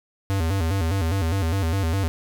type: tone with vibrato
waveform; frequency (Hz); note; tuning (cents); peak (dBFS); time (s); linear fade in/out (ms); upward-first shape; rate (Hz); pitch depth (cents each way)
square; 89.2; F2; +37; -21; 0.3-2.08; 0; square; 4.9; 160
effects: none